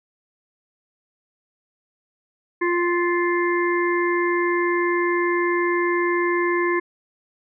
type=harmonic tone; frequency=349.2 Hz; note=F4; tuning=in tune; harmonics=1 / 3 / 5 / 6; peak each=-20 / -25 / -27 / -28 dBFS; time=2.61-6.8 s; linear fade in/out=10 ms; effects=none